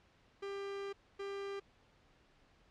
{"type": "tone bursts at uneven times", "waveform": "45% pulse", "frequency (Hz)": 397.1, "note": "G4", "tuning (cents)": 22, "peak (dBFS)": -40, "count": 2, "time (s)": [[0.42, 0.93], [1.19, 1.6]], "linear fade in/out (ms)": 10, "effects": ["pink hiss -68 dBFS RMS until 2.7 s", "low-pass 4000 Hz 12 dB/octave"]}